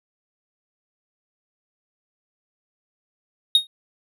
triangle tone with exponential decay, 3729 Hz, A#7, in tune, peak -7 dBFS, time 3.55-3.67 s, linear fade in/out 2 ms, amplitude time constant 25 ms, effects none

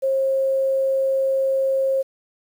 sine tone, 536 Hz, C5, 42 cents sharp, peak -17 dBFS, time 0.02-2.03 s, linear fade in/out 20 ms, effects 8-bit

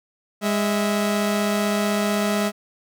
sawtooth tone pair together, 204.7 / 649.9 Hz, G#3 / E5, -25 / -25 cents, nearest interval octave + minor sixth, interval 2000 cents, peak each -17 / -21 dBFS, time 0.41-2.52 s, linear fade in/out 50 ms, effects none

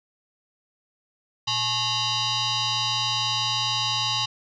sine tone with frequency modulation, 118.1 Hz, A#2, 23 cents sharp, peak -22 dBFS, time 1.47-4.26 s, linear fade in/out 10 ms, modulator 971 Hz, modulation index 4.9, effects none

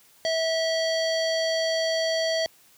square tone with low-pass filter, 650 Hz, E5, 24 cents flat, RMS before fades -25 dBFS, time 0.25-2.46 s, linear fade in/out 0 ms, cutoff 4800 Hz, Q 3.3, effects white hiss -57 dBFS RMS until 2.77 s + high-pass 60 Hz 12 dB/octave

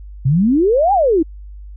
sine exponential two-way sweep, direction up then down, 123.5 to 832 to 301.4 Hz, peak -10 dBFS, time 0.25-1.23 s, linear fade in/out 10 ms, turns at 0.93 s, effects added 50 Hz sine -31 dBFS peak until 1.76 s

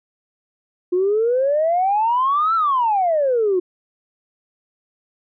sine exponential two-way sweep, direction up then down, 351.3 to 1362 to 351.3 Hz, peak -14 dBFS, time 0.92-3.6 s, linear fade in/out 10 ms, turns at 2.55 s, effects tanh soft clip ceiling -10 dBFS

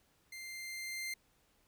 sawtooth tone with level ramp, 2093 Hz, C7, in tune, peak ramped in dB -42 to -34 dBFS, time 0.32-1.14 s, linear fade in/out 5 ms, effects pink hiss -72 dBFS RMS until 1.67 s

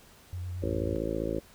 sine tone with vibrato, 89.9 Hz, F#2, 49 cents flat, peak -33 dBFS, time 0.33-0.96 s, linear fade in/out 0 ms, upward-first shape triangle, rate 9 Hz, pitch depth 27 cents each way
harmonic tone, 55 Hz, A1, in tune, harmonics 1 / 2 / 3 / 4 / 5 / 6 / 7 / 8 / 9 / 10, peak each -38 / -41 / -40 / -41 / -38 / -35 / -37 / -41 / -37 / -37 dBFS, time 0.62-1.4 s, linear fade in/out 10 ms
effects pink hiss -56 dBFS RMS until 1.54 s

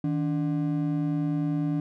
triangle ring-modulated tone, 223.3 Hz, A3, 26 cents sharp, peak -19 dBFS, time 0.04-1.8 s, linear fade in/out 2 ms, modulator 65 Hz, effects none

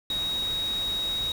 sine tone in noise, 3789 Hz, A#7, 27 cents sharp, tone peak -26 dBFS, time 0.1-1.32 s, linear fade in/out 2 ms, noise pink, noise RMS -39 dBFS, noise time 0.1-1.32 s, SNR +10 dB, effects none

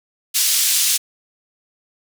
white band-pass noise, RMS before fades -17 dBFS, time 0.34-0.98 s, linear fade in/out 20 ms, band 3300 to 11000 Hz, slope 12 dB/octave, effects none

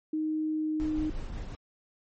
sine tone with pitch glide, 311.1 to 308.8 Hz, D#4 to D#4, 0 to -13 cents, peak -27 dBFS, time 0.13-1.1 s, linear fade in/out 5 ms, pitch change -13 cents, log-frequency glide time 0.49-0.94 s
brown noise with tremolo, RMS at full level -35 dBFS, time 0.8-1.55 s, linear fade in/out 0 ms, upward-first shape sine, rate 5.6 Hz, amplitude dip 30%
effects MP3 32 kbps

